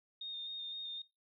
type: tone with vibrato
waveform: sine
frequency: 3672 Hz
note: A#7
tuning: 27 cents flat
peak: -40 dBFS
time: 0.21-1.02 s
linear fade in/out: 5 ms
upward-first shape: square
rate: 3.9 Hz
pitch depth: 15 cents each way
effects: noise-tail reverb RT60 0.2 s tail -18 dB re dry